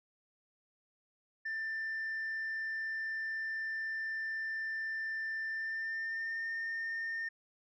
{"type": "tone with pitch glide", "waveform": "sine", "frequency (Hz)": [1782, 1817.3], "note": ["A6", "A#6"], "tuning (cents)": [22, -45], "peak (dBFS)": -33, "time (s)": [1.45, 7.29], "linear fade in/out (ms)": 10, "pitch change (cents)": 33, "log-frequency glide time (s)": [5.48, 6.48], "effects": ["tanh soft clip ceiling -33 dBFS"]}